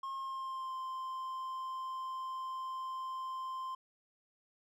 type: tone with pitch glide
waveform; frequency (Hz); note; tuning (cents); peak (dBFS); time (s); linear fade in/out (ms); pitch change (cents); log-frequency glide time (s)
triangle; 1075 to 1044.4; C6 to C6; +47 to -3; -36; 0.03-3.75; 5; -50; 0.14-0.74
effects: none